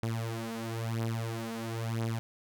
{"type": "beating tone pair", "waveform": "sawtooth", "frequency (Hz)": [113.5, 114.5], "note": ["A#2", "A#2"], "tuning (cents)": [-46, -31], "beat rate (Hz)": 1, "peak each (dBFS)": [-31, -32], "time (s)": [0.03, 2.19], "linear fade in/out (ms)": 0, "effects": []}